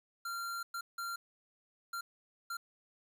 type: tone bursts at uneven times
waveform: square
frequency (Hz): 1380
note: F6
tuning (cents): -21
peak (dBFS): -38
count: 5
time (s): 0.25-0.63 / 0.74-0.81 / 0.98-1.16 / 1.93-2.01 / 2.5-2.57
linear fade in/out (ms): 5
effects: 11-bit